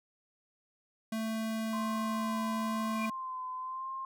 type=tone; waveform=square; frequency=221.8 Hz; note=A3; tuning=14 cents sharp; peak=-33 dBFS; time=1.12-3.1 s; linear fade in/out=5 ms
type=tone with vibrato; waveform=sine; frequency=1041 Hz; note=C6; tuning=9 cents flat; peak=-36 dBFS; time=1.73-4.05 s; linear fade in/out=2 ms; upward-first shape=sine; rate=1 Hz; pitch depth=34 cents each way
type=tone with exponential growth; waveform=sine; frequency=2403 Hz; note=D7; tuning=39 cents sharp; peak=-34 dBFS; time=2.83-3.06 s; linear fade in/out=5 ms; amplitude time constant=50 ms
effects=none

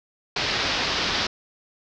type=low-pass noise; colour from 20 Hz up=white; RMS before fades=-25 dBFS; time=0.36-1.27 s; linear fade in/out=5 ms; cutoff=5200 Hz; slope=48 dB/octave; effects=none

